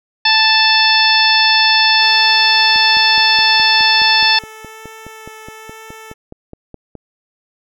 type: harmonic tone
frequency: 880 Hz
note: A5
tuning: in tune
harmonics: 1 / 2 / 3 / 4 / 5 / 6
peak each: -16 / -16 / -16 / -16 / -16 / -16 dBFS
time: 0.25-4.39 s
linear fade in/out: 5 ms
type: tone with vibrato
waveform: 10% pulse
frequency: 440 Hz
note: A4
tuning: in tune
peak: -25 dBFS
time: 2-6.14 s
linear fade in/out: 20 ms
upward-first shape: sine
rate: 1.1 Hz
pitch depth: 9 cents each way
type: click train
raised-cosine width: 2 ms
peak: -19 dBFS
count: 21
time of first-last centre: 2.76-6.953 s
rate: 4.77 Hz
effects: none